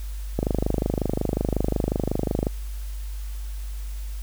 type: click train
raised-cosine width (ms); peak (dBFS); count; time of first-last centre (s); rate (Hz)
2; -9; 54; 0.39-2.468; 25.5
effects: added 50 Hz sine -29 dBFS peak until 4.22 s + white hiss -48 dBFS RMS until 4.22 s